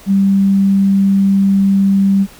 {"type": "tone", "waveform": "sine", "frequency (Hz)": 196, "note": "G3", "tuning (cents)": 0, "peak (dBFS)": -8, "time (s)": [0.06, 2.27], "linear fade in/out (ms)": 50, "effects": ["pink hiss -40 dBFS RMS until 2.39 s"]}